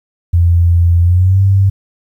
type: tone with pitch glide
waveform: sine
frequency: 85.8 to 97.43 Hz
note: F2 to G2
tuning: -30 to -10 cents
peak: -6 dBFS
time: 0.33-1.7 s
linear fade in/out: 10 ms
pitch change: +220 cents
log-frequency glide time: 1.01-1.41 s
effects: 8-bit